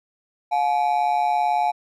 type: ring-modulated tone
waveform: triangle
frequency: 784 Hz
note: G5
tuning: in tune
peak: -13 dBFS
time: 0.51-1.72 s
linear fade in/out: 20 ms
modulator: 69.1 Hz
effects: none